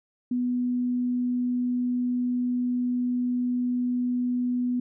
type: tone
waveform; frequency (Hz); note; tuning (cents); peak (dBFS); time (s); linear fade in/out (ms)
sine; 246.9; B3; 0; -23; 0.31-4.8; 5
effects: none